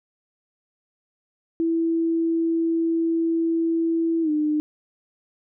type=tone with pitch glide; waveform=sine; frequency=330 to 302.6 Hz; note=E4 to D#4; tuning=+2 to -48 cents; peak=-19 dBFS; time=1.6-4.6 s; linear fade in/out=0 ms; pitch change=-150 cents; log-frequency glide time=4.22-4.3 s; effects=none